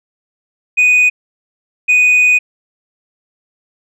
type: tone pair in turn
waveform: sine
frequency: 2485 / 2485 Hz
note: D#7 / D#7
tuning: -3 / -3 cents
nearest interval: unison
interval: 0 cents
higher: neither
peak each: -4 dBFS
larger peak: neither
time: 0.77-1.1 / 1.88-2.39 s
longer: second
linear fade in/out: 20 ms
effects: tanh soft clip ceiling -6 dBFS